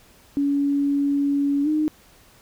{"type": "tone with pitch glide", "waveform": "sine", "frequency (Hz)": [282.8, 306.6], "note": ["C#4", "D#4"], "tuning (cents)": [35, -25], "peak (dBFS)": -18, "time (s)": [0.37, 1.88], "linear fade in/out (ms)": 0, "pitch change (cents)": 140, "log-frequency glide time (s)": [1.63, 1.68], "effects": ["pink hiss -53 dBFS RMS until 2.41 s"]}